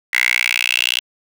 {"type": "tone with high-pass filter sweep", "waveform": "10% pulse", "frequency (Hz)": 60.7, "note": "B1", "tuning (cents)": -29, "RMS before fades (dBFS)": -18, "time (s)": [0.13, 1], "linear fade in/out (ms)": 5, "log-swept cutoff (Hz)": [2000, 3000], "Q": 6.8, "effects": []}